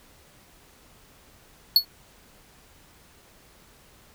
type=tone with exponential decay; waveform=square; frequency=4382 Hz; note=C#8; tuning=21 cents flat; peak=-10 dBFS; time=1.76-1.85 s; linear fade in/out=2 ms; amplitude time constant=19 ms; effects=pink hiss -55 dBFS RMS until 4.14 s